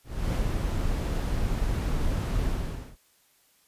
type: noise with ADSR envelope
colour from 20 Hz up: brown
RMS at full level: -25 dBFS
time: 0.04-2.97 s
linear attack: 280 ms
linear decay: 150 ms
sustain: -2 dB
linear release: 490 ms
effects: white hiss -64 dBFS RMS until 3.67 s + resampled to 32000 Hz